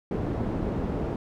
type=low-pass noise; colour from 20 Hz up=white; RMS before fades=-29 dBFS; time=0.11-1.16 s; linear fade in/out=2 ms; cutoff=350 Hz; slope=12 dB/octave; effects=none